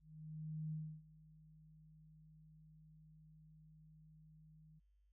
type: tone with ADSR envelope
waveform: sine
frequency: 155.56 Hz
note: D#3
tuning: in tune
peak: -40 dBFS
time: 0-4.8 s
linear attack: 720 ms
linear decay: 300 ms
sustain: -21 dB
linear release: 18 ms
effects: added 50 Hz sine -70 dBFS peak until 5.12 s